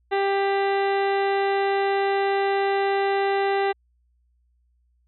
harmonic tone with a mistuned harmonic, 394.8 Hz, G4, 12 cents sharp, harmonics 1 / 2 / 3 / 4 / 5 / 6 / 7 / 8 / 9 / 10, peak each -22 / -24 / -35 / -34 / -32 / -42 / -39 / -47 / -43 / -44 dBFS, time 0.11-3.73 s, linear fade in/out 20 ms, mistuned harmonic 8, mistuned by -32 cents, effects added 60 Hz sine -62 dBFS peak until 5.07 s

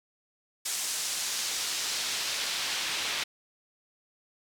pink noise with band-pass filter sweep, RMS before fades -32 dBFS, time 0.65-3.24 s, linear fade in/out 10 ms, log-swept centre 7300 to 3300 Hz, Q 0.95, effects none

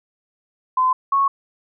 sine tone pair in turn, 1025 / 1102.7 Hz, C6 / C#6, -36 / -9 cents, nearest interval minor second, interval 127 cents, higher second, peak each -14 dBFS, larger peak neither, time 0.77-0.93 / 1.12-1.28 s, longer neither, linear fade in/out 5 ms, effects none

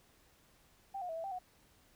sine tone with pitch steps, 784 / 718 / 650 / 658 / 782 / 732 Hz, G5 / F5 / E5 / E5 / G5 / F#5, 0 / +48 / -24 / -3 / -4 / -19 cents, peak -38 dBFS, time 0.94-1.39 s, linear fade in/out 10 ms, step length 75 ms, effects pink hiss -67 dBFS RMS until 1.95 s

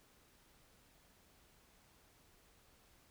silence, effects pink hiss -68 dBFS RMS until 3.1 s

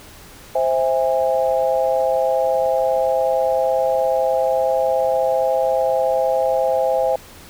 sine chord, C augmented, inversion none, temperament just, 523.3 / 654.1 / 817.6 Hz, C5 / E5 / G#5, 0 / -14 / -27 cents, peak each -18 / -20 / -22 dBFS, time 0.55-7.16 s, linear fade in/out 5 ms, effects pink hiss -42 dBFS RMS until 7.49 s

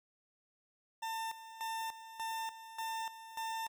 40% pulse tone with tremolo, 898 Hz, A5, 35 cents sharp, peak -36 dBFS, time 1.02-3.68 s, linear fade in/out 10 ms, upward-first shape square, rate 1.7 Hz, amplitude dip 75%, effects none

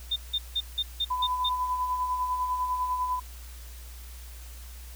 sine tone bursts, 3629 Hz, A#7, 47 cents flat, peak -24 dBFS, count 7, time 0.11-1.494 s, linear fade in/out 10 ms, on 52 ms, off 170 ms
sine tone with tremolo, 1002 Hz, B5, 25 cents sharp, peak -24 dBFS, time 1.1-3.2 s, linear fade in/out 10 ms, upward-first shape sine, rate 10 Hz, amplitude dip 45%
effects added 60 Hz sine -41 dBFS peak until 4.95 s + white hiss -50 dBFS RMS until 4.95 s

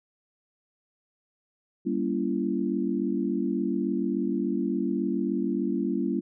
sine chord, G diminished seventh, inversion none, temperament just, 196 / 235.2 / 282.2 / 338.7 Hz, G3 / Bb3 / Db4 / Fb4, 0 / +16 / +31 / +47 cents, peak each -30 dBFS, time 1.85-6.21 s, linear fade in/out 20 ms, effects none

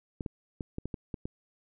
clicks, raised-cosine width 3 ms, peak -22 dBFS, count 8, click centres 0.208 / 0.262 / 0.608 / 0.784 / 0.856 / 0.942 / 1.142 / 1.255 s, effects none

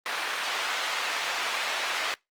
white band-pass noise, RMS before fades -30 dBFS, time 0.06-2.14 s, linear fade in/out 0 ms, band 700 to 2800 Hz, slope 12 dB/octave, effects noise-tail reverb RT60 0.2 s tail -24 dB re dry + Opus 24 kbps

